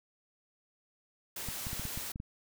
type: noise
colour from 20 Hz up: white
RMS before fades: -40 dBFS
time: 1.36-2.12 s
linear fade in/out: 5 ms
type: clicks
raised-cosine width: 5 ms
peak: -27 dBFS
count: 8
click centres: 1.487 / 1.669 / 1.731 / 1.796 / 1.853 / 1.975 / 2.159 / 2.201 s
effects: none